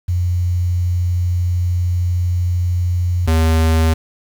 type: tone pair in turn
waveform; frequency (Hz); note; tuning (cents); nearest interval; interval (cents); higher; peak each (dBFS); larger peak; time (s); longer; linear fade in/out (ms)
sine / square; 88.7 / 80.51; F2 / E2; +27 / -40; major second; 167; first; -14 / -12; second; 0.08-3.27 / 3.27-3.94; first; 10
effects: 7-bit